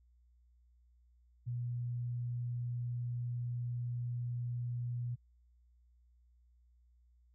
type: tone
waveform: sine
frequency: 121.2 Hz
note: B2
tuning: 32 cents flat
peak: -35 dBFS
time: 1.46-5.16 s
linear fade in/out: 20 ms
effects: added 60 Hz sine -64 dBFS peak until 7.34 s